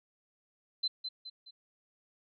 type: tone with echo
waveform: sine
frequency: 4061 Hz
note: B7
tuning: 48 cents sharp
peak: -28 dBFS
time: 0.83-0.88 s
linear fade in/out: 10 ms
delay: 210 ms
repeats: 3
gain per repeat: -7 dB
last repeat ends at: 1.51 s
effects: none